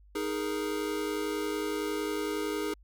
square chord, D# suspended fourth, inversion none, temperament equal, 311.1 / 415.3 / 466.2 Hz, D#4 / G#4 / A#4, 0 / 0 / 0 cents, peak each -35 / -34 / -39 dBFS, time 0.15-2.74 s, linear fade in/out 5 ms, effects added 50 Hz sine -54 dBFS peak until 2.83 s

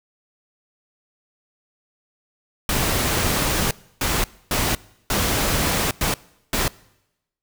pink noise bursts at uneven times, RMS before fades -21 dBFS, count 6, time 2.69-3.71 / 4.01-4.24 / 4.51-4.75 / 5.1-5.91 / 6.01-6.14 / 6.53-6.68 s, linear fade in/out 2 ms, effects noise-tail reverb RT60 0.9 s tail -23 dB re dry

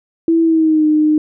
sine tone with pitch glide, 329.6 to 305.8 Hz, E4 to D#4, 0 to -30 cents, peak -9 dBFS, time 0.28-1.18 s, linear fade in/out 2 ms, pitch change -130 cents, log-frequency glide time 0.42-0.86 s, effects none

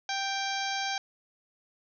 harmonic tone with a mistuned harmonic, 784 Hz, G5, in tune, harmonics 1 / 2 / 3 / 4 / 5 / 6 / 7 / 8, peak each -33 / -36 / -38 / -39 / -40 / -41 / -41 / -42 dBFS, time 0.09-0.98 s, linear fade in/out 2 ms, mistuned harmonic 4, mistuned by +41 cents, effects none

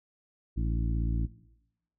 harmonic tone with a mistuned harmonic, 56.6 Hz, A1, 50 cents sharp, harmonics 1 / 2 / 3 / 4 / 5 / 6, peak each -28 / -34 / -38 / -40 / -42 / -44 dBFS, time 0.56-1.27 s, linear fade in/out 20 ms, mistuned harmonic 6, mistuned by -66 cents, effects noise-tail reverb RT60 0.9 s tail -18 dB re dry

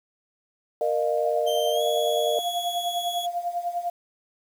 sine chord, Bb suspended fourth, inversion none, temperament equal with one note detuned, 466.2 / 608 / 698.5 Hz, Bb4 / Eb5 / F5, 0 / -40 / 0 cents, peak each -26 / -24 / -28 dBFS, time 0.81-2.39 s, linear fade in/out 2 ms
sine tone with tremolo, 698.5 Hz, F5, in tune, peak -22 dBFS, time 1.25-3.9 s, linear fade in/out 5 ms, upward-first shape triangle, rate 10 Hz, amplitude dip 85%
40% pulse tone with pitch glide, 3136 to 3361 Hz, G7 to G#7, 0 to +20 cents, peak -29 dBFS, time 1.46-3.27 s, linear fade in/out 20 ms, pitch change +120 cents, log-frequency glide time 1.72-1.82 s
effects 8-bit

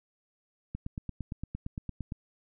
click train, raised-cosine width 5 ms, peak -23 dBFS, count 13, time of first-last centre 0.75-2.121 s, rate 8.75 Hz, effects none

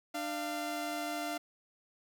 sawtooth tone pair together, 299.2 / 691.4 Hz, D4 / F5, +32 / -18 cents, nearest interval octave + minor third, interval 1450 cents, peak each -35 / -33 dBFS, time 0.14-1.38 s, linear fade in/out 10 ms, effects none

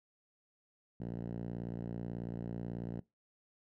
5% pulse tone with band-pass filter, 58.27 Hz, A#1, in tune, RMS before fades -41 dBFS, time 1-3 s, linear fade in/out 5 ms, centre 160 Hz, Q 1.4, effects noise-tail reverb RT60 0.2 s tail -21 dB re dry

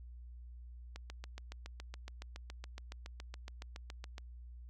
click train, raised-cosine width 0.2 ms, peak -29 dBFS, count 24, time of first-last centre 0.96-4.181 s, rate 7.14 Hz, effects added 60 Hz sine -48 dBFS peak until 4.69 s

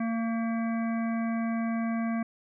harmonic tone with a mistuned harmonic, 228.2 Hz, A#3, 37 cents flat, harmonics 1 / 3 / 5 / 7 / 9 / 10, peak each -27 / -37 / -41 / -44 / -46 / -47 dBFS, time 0-2.23 s, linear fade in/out 5 ms, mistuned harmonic 9, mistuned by -43 cents, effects none

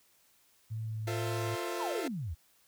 sine tone with vibrato, 110 Hz, A2, in tune, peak -34 dBFS, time 0.7-1.56 s, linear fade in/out 20 ms, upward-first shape triangle, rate 2.2 Hz, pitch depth 19 cents each way
sawtooth chord, F major seventh, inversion none, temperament equal with one note detuned, 349.2 / 446.9 / 523.3 / 659.3 Hz, F4 / A4 / C5 / E5, 0 / +27 / 0 / 0 cents, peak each -33 / -37 / -39 / -38 dBFS, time 1.07-2.08 s, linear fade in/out 5 ms
sine exponential sweep, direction down, 1093 to 69.3 Hz, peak -34 dBFS, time 1.79-2.35 s, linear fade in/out 20 ms
effects white hiss -67 dBFS RMS until 2.67 s

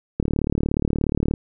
click train, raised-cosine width 3 ms, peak -8 dBFS, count 43, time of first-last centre 0.2-1.338 s, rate 36.9 Hz, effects none

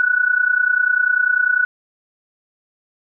sine tone with amplitude modulation, 1477 Hz, F#6, 3 cents flat, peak -10 dBFS, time 0-1.65 s, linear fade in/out 0 ms, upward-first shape sine, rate 30.1 Hz, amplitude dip 80%, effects none

